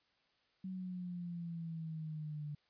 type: exponential sweep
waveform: sine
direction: down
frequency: 188.7 to 146.83 Hz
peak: -40 dBFS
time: 0.64-2.55 s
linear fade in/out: 5 ms
effects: white hiss -75 dBFS RMS until 2.69 s + resampled to 11025 Hz